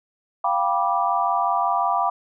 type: chord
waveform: sine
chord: G dominant seventh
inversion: third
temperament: equal with one note detuned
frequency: 698.5 / 784 / 977 / 1174.7 Hz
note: F5 / G5 / B5 / D6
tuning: 0 / 0 / -19 / 0 cents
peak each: -24 dBFS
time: 0.44-2.1 s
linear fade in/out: 5 ms
effects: none